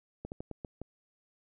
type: slowing click train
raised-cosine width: 2 ms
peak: -26 dBFS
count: 6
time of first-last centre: 0.25-0.816 s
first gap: 69 ms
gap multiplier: 1.25
effects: none